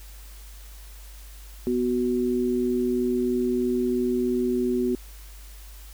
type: tone pair together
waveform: sine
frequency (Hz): 246.9 / 369.9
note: B3 / F#4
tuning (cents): 0 / 0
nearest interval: perfect fifth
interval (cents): 700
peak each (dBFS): -24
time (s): 1.67-4.95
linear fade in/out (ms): 0
effects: added 50 Hz sine -41 dBFS peak until 5.93 s + white hiss -50 dBFS RMS until 5.93 s